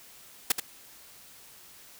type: noise with echo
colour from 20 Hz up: white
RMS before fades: -22 dBFS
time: 0.5-0.52 s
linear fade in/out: 5 ms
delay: 80 ms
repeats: 1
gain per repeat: -8 dB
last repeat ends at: 0.6 s
effects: white hiss -52 dBFS RMS until 1.99 s

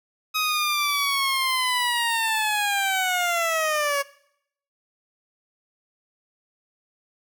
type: linear sweep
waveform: 15% pulse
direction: down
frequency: 1266 to 554.4 Hz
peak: -15 dBFS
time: 0.34-4.03 s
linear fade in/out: 20 ms
effects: noise-tail reverb RT60 0.7 s tail -20 dB re dry

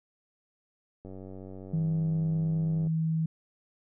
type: click train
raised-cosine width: 2 ms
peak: -31 dBFS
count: 174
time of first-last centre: 1.05-2.871 s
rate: 95 Hz
type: tone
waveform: sine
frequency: 160.7 Hz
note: E3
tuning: 44 cents flat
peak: -25 dBFS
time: 1.73-3.26 s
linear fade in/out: 5 ms
effects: none

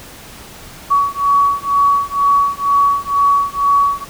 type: beating tone pair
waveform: sine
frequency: 1127 / 1129.1 Hz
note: C#6 / C#6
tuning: +28 / +32 cents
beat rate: 2.1 Hz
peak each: -14 dBFS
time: 0.9-4.05 s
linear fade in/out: 20 ms
effects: pink hiss -36 dBFS RMS until 4.09 s

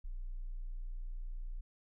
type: tone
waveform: sine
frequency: 29.9 Hz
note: A#0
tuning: 45 cents sharp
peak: -38 dBFS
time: 0.04-1.61 s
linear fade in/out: 10 ms
effects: none

